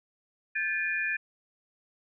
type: tone cluster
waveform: sine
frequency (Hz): 1571 / 1740 / 2432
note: G6 / A6 / D#7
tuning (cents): +3 / -20 / -40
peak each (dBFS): -36 / -30 / -31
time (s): 0.55-1.17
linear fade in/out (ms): 10
effects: none